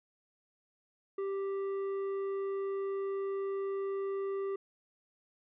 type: tone with tanh clipping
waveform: sine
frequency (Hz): 392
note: G4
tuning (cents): 0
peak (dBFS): -34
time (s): 1.18-4.56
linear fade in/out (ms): 5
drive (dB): 8
effects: none